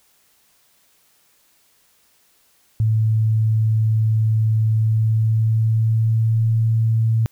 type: tone with pitch glide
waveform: sine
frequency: 110 to 112.44 Hz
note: A2 to A2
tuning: 0 to +38 cents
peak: -14 dBFS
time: 2.8-7.26 s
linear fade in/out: 0 ms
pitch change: +38 cents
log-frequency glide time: 4.7-6.47 s
effects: white hiss -59 dBFS RMS until 7.31 s